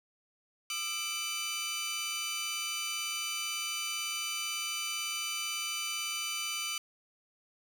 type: tone cluster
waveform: 20% pulse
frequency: 1213 / 1333 / 2328 / 2996 Hz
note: D#6 / E6 / D7 / F#7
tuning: -44 / +19 / -16 / +21 cents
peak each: -39 / -40 / -33 / -31 dBFS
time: 0.7-6.78 s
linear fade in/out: 2 ms
effects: none